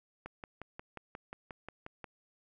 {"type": "click train", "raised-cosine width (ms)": 0.5, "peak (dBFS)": -28, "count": 11, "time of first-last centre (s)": [0.26, 2.043], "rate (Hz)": 5.61, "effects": []}